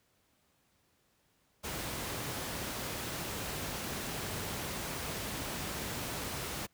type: noise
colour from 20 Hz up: pink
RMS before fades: -38 dBFS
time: 1.63-6.67 s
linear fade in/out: 20 ms
effects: pink hiss -72 dBFS RMS until 6.73 s + high-pass 60 Hz 12 dB/octave